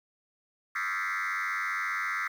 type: tone with frequency modulation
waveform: sine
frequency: 1661.2 Hz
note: G#6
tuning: in tune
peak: -26 dBFS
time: 0.75-2.28 s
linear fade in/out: 10 ms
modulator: 95 Hz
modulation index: 4.9
effects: tanh soft clip ceiling -28 dBFS + 9-bit